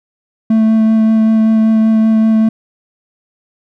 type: tone with vibrato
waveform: triangle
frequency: 220.8 Hz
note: A3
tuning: 6 cents sharp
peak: -5 dBFS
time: 0.5-2.49 s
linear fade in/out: 5 ms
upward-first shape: sine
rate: 5.2 Hz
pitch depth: 10 cents each way
effects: none